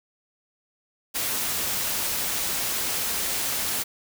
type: noise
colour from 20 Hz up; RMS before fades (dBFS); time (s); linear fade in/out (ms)
white; -27; 1.14-3.84; 20
effects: none

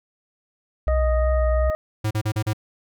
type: tone with vibrato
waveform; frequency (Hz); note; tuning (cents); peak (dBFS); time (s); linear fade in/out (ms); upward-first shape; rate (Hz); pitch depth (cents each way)
sine; 61.74; B1; 0; -18; 0.87-1.7; 0; triangle; 2.8; 51
type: harmonic tone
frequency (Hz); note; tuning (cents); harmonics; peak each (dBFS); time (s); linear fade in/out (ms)
622.3; D#5; 0; 1 / 2 / 3; -22 / -32 / -38; 0.88-1.75; 0
type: tone bursts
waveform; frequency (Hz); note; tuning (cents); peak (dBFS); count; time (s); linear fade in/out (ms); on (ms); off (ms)
square; 107.6; A2; -38; -21; 5; 2.04-2.533; 10; 69; 37
effects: none

